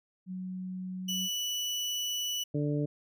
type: tone with pitch glide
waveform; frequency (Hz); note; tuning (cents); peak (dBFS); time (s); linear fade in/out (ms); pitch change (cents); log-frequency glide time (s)
sine; 185 to 187.15; F#3 to F#3; 0 to +20; -35; 0.26-1.29; 50; +20; 0.98-1.17
type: tone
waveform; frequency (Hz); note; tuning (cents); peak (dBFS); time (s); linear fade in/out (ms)
30% pulse; 2961; F#7; +1; -28; 1.08-2.44; 10
type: harmonic tone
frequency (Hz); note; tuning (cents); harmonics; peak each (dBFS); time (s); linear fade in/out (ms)
146.83; D3; 0; 1 / 2 / 3 / 4; -30 / -32 / -36 / -40; 2.54-2.86; 10
effects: none